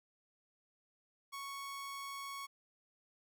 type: tone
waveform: sawtooth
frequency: 1108.7 Hz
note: C#6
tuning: in tune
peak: -39 dBFS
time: 1.32-2.47 s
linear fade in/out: 20 ms
effects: none